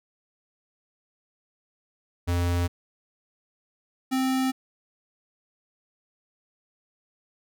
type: tone pair in turn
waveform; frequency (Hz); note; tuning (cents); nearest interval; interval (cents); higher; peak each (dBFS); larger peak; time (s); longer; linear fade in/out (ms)
square; 87.31 / 261.6; F2 / C4; 0 / 0; octave + perfect fifth; 1900; second; -23; neither; 2.27-2.68 / 4.11-4.52; neither; 20
effects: none